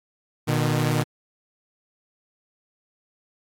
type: tone pair together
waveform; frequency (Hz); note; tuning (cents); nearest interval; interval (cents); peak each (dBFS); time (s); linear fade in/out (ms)
sawtooth; 120.5 / 152.79; B2 / D#3; -42 / -31; major third; 411; -19; 0.47-1.04; 20
effects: AAC 48 kbps